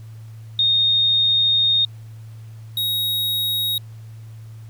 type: tone pair in turn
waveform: sine / square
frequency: 3694 / 3780 Hz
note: A#7 / A#7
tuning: -16 / +23 cents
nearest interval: unison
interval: 39 cents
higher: second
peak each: -14 / -20 dBFS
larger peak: first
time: 0.59-1.85 / 2.77-3.78 s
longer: first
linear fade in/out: 2 ms
effects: added 111 Hz sine -35 dBFS peak until 4.69 s + pink hiss -55 dBFS RMS until 4.69 s